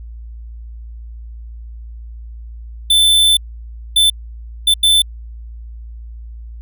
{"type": "tone bursts at uneven times", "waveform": "square", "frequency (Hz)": 3528, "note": "A7", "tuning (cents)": 4, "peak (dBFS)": -9, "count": 4, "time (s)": [[2.9, 3.37], [3.96, 4.1], [4.67, 4.74], [4.83, 5.02]], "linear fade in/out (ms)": 5, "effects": ["added 57 Hz sine -29 dBFS peak until 6.61 s"]}